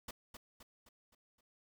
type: noise with echo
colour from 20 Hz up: pink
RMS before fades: -45 dBFS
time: 0.08-0.11 s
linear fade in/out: 5 ms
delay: 260 ms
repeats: 5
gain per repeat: -6 dB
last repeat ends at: 1.41 s
effects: none